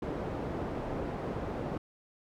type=low-pass noise; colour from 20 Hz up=white; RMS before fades=-36 dBFS; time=0.02-1.78 s; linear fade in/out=5 ms; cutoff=540 Hz; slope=12 dB/octave; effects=none